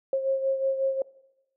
sine beating tone pair, 536 / 541.5 Hz, C5 / C#5, +42 / -41 cents, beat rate 5.5 Hz, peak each -24 / -30 dBFS, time 0.13-1.02 s, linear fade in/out 2 ms, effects noise-tail reverb RT60 0.9 s tail -21 dB re dry

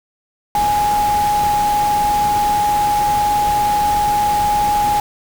sine tone in noise, 830.6 Hz, G#5, in tune, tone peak -13 dBFS, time 0.55-5 s, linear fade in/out 2 ms, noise pink, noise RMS -26 dBFS, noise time 0.55-5 s, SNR +10 dB, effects none

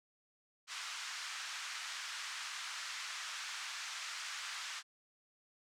pink band-pass noise, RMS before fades -44 dBFS, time 0.67-4.83 s, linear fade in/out 50 ms, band 1200 to 7300 Hz, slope 24 dB/octave, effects none

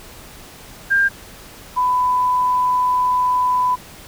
sine tone pair in turn, 1598 / 998.9 Hz, G6 / B5, +33 / +19 cents, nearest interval minor sixth, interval 814 cents, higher first, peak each -12 / -14 dBFS, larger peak first, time 0.9-1.09 / 1.76-3.76 s, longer second, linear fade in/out 20 ms, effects pink hiss -40 dBFS RMS until 4.07 s

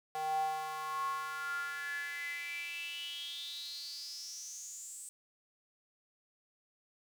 square tone with high-pass filter sweep, 155.56 Hz, D#3, in tune, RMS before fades -40 dBFS, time 0.15-5.09 s, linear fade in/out 0 ms, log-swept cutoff 690 to 8300 Hz, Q 9.5, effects none

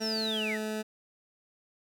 sine linear sweep, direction down, 5730 to 1661.2 Hz, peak -31 dBFS, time 0-0.59 s, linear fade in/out 50 ms
20% pulse tone with pitch glide, 220 to 216 Hz, A3 to A3, 0 to -32 cents, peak -27 dBFS, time 0-0.83 s, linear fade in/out 20 ms, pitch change -32 cents, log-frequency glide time 0.28-0.4 s
effects none

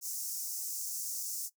pink high-pass noise, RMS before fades -38 dBFS, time 0.01-1.5 s, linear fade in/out 50 ms, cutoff 5500 Hz, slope 48 dB/octave, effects noise-tail reverb RT60 0.1 s tail -17 dB re dry

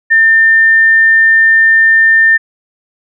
sine tone, 1800 Hz, A6, 39 cents sharp, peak -4 dBFS, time 0.1-2.38 s, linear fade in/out 20 ms, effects none

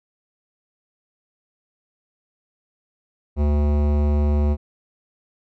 sine tone with hard clipping, 73.42 Hz, D2, in tune, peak -18 dBFS, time 3.36-4.57 s, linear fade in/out 50 ms, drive 17 dB, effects none

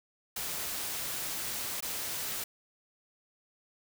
white noise with dropouts, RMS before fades -36 dBFS, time 0.36-2.44 s, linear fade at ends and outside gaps 5 ms, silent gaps 1.806-1.824 s, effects none

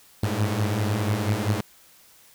sawtooth tone cluster, 100.2 / 104.9 / 110.4 Hz, G2 / G#2 / A2, +38 / +18 / +6 cents, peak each -23 dBFS, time 0.23-1.61 s, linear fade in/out 5 ms, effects white hiss -54 dBFS RMS until 2.34 s

